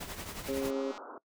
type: noise with tremolo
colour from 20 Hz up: pink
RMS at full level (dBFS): -39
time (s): 0-0.71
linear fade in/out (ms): 10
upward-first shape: triangle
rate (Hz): 11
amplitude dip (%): 65
type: click train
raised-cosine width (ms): 0.2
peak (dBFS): -33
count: 115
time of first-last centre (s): 0.44-0.978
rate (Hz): 212
type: harmonic tone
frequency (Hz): 135.5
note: C#3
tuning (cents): -39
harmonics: 2 / 3 / 4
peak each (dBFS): -35 / -35 / -35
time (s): 0.48-0.92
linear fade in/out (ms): 10
type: band-pass noise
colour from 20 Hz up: white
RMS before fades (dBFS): -46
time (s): 0.61-1.18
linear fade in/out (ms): 2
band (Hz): 240 to 1400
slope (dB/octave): 96
effects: noise-tail reverb RT60 0.1 s tail -21 dB re dry